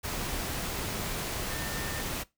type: tone in noise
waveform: sine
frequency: 1805 Hz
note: A6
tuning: 44 cents sharp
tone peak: -42 dBFS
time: 1.49-2.03 s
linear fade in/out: 20 ms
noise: pink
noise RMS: -34 dBFS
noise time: 0.03-2.24 s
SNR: -11 dB
effects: noise-tail reverb RT60 0.2 s tail -20 dB re dry